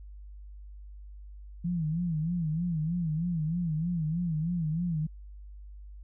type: tone with vibrato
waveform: sine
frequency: 164.81 Hz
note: E3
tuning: in tune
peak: -27 dBFS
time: 1.64-5.07 s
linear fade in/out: 10 ms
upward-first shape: sine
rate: 3.2 Hz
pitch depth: 130 cents each way
effects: added 50 Hz sine -43 dBFS peak until 6.03 s